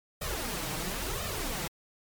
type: noise with flanger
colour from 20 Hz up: pink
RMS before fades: -34 dBFS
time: 0.21-1.68 s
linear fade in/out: 10 ms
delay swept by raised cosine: 1.6 to 6.5 ms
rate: 0.97 Hz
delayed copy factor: +0.8
effects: MP3 96 kbps